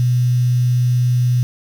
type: tone with quantisation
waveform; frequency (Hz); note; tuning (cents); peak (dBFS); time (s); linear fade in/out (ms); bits
sine; 123.47; B2; 0; -12; 0-1.43; 0; 6
effects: none